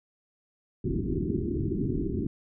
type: low-pass noise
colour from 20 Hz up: white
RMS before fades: -29 dBFS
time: 0.84-2.27 s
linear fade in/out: 5 ms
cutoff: 390 Hz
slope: 96 dB/octave
effects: none